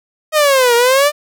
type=exponential two-way sweep; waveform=sawtooth; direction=down then up; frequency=631 to 466.2 to 603 Hz; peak=-5 dBFS; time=0.32-1.12 s; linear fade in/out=50 ms; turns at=0.75 s; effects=none